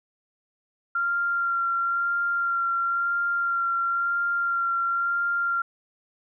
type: tone with vibrato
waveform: sine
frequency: 1383 Hz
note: F6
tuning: 17 cents flat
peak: -22 dBFS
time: 0.95-5.62 s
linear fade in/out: 5 ms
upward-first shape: sine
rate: 0.98 Hz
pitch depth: 14 cents each way
effects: none